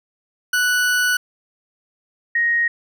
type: tone pair in turn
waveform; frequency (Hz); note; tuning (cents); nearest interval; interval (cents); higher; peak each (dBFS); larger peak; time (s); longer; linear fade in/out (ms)
40% pulse / sine; 1480 / 1873.9; F#6 / A#6; 0 / +9; major third; 409; second; -15; neither; 0.53-1.17 / 2.35-2.68; first; 5
effects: none